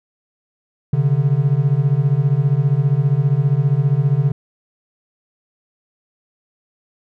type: beating tone pair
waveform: triangle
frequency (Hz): 133 / 148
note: C3 / D3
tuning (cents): +29 / +14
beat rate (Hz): 15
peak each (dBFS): -14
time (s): 0.93-4.32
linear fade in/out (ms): 5
effects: none